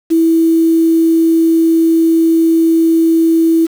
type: tone with quantisation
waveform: sine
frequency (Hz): 327.8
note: E4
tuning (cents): -10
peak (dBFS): -7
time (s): 0.1-3.67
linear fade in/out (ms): 20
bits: 5
effects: none